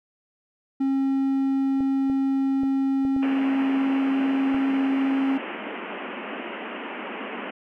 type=tone; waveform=triangle; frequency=270.3 Hz; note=C#4; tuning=44 cents flat; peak=-18 dBFS; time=0.8-5.38 s; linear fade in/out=10 ms
type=clicks; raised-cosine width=2 ms; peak=-23 dBFS; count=6; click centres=1.806 / 2.099 / 2.634 / 3.051 / 3.164 / 4.546 s
type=band-pass noise; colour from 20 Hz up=pink; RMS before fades=-34 dBFS; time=3.22-7.51 s; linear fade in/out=10 ms; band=200 to 3000 Hz; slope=96 dB/octave
effects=none